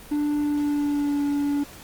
triangle tone with pitch glide, 294.6 to 286.9 Hz, D4 to D4, +6 to -40 cents, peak -19 dBFS, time 0.11-1.64 s, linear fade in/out 10 ms, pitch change -46 cents, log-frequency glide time 0.39-1.24 s, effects pink hiss -44 dBFS RMS until 1.83 s + Opus 24 kbps

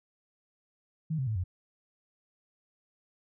sine tone with pitch steps, 158.3 / 131.58 / 109.38 / 90.92 Hz, D#3 / C3 / A2 / F#2, +30 / +10 / -10 / -30 cents, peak -28 dBFS, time 1.1-1.44 s, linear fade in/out 10 ms, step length 85 ms, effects none

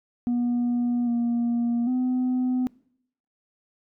sine tone with pitch steps, 241.7 / 236.7 / 253 Hz, B3 / A#3 / B3, -37 / +27 / +42 cents, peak -19 dBFS, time 0.27-2.67 s, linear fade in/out 0 ms, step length 800 ms, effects noise-tail reverb RT60 0.7 s tail -24 dB re dry + tanh soft clip ceiling -20 dBFS

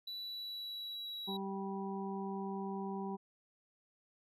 triangle tone with pitch glide, 3951 to 3888 Hz, B7 to B7, 0 to -28 cents, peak -40 dBFS, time 0.07-1.37 s, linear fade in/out 5 ms, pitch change -28 cents, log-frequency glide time 0.18-1.2 s
harmonic tone, 195 Hz, G3, 9 cents flat, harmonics 1 / 2 / 4 / 5, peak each -40 / -43 / -46 / -47 dBFS, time 1.27-3.17 s, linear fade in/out 20 ms
effects none

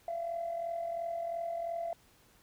sine tone with amplitude modulation, 678 Hz, E5, 49 cents sharp, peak -30 dBFS, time 0.08-1.93 s, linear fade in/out 2 ms, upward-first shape sine, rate 42.9 Hz, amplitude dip 60%, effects tanh soft clip ceiling -28 dBFS + pink hiss -64 dBFS RMS until 2.42 s

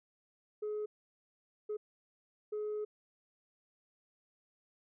sine tone bursts at uneven times, 422.8 Hz, G#4, 31 cents sharp, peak -33 dBFS, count 3, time 0.62-0.86 / 1.69-1.77 / 2.52-2.85 s, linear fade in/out 10 ms, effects tanh soft clip ceiling -33 dBFS

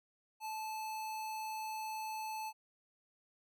square tone, 871 Hz, A5, 18 cents flat, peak -40 dBFS, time 0.4-2.53 s, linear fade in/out 50 ms, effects none

